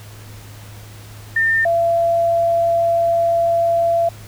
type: tone pair in turn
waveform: sine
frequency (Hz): 1806 / 676.5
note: A6 / E5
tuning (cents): +45 / +45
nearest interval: octave + perfect fourth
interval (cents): 1700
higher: first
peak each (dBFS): -13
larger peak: neither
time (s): 1.36-1.65 / 1.65-4.09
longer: second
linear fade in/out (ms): 5
effects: added 105 Hz sine -36 dBFS peak until 4.27 s + pink hiss -42 dBFS RMS until 4.27 s